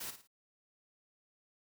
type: noise with echo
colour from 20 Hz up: white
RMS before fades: -42 dBFS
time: 0-0.11 s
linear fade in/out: 10 ms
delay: 55 ms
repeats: 3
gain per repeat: -9 dB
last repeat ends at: 0.275 s
effects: none